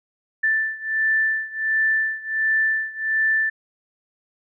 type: beating tone pair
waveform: sine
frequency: 1765 / 1766.4 Hz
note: A6 / A6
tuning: +5 / +6 cents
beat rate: 1.4 Hz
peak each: -21 / -23 dBFS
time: 0.43-3.5 s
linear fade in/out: 10 ms
effects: none